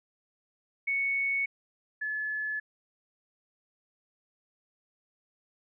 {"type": "tone pair in turn", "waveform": "sine", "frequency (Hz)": [2217, 1719.6], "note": ["C#7", "A6"], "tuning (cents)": [0, -40], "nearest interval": "major third", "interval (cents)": 440, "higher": "first", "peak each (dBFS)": [-26, -30], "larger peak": "first", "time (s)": [[0.87, 1.46], [2.01, 2.6]], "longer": "neither", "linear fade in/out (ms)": 10, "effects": []}